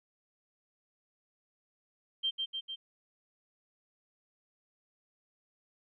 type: tone with echo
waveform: sine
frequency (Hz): 3149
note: G7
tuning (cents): +7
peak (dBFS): -28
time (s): 2.23-2.31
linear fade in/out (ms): 20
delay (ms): 150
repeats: 3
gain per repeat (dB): -3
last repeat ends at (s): 2.76
effects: none